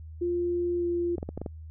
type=tone with pitch glide; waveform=sine; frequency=349.2 to 346 Hz; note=F4 to F4; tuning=0 to -16 cents; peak=-25 dBFS; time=0.21-1.16 s; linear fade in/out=10 ms; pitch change=-16 cents; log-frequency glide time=0.78-0.84 s
type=clicks; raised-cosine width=2 ms; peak=-20 dBFS; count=6; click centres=1.182 / 1.229 / 1.29 / 1.376 / 1.416 / 1.462 s
effects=added 79 Hz sine -40 dBFS peak until 1.7 s